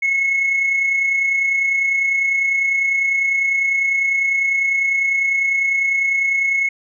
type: tone pair together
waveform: sine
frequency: 2155 / 2185 Hz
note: C#7 / C#7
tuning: -49 / -26 cents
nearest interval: unison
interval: 23 cents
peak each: -25 / -14 dBFS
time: 0.02-6.69 s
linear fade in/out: 10 ms
effects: tanh soft clip ceiling -11 dBFS